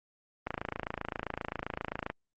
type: click train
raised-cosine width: 0.5 ms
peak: -18 dBFS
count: 46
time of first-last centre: 0.47-2.1 s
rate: 27.6 Hz
effects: Opus 24 kbps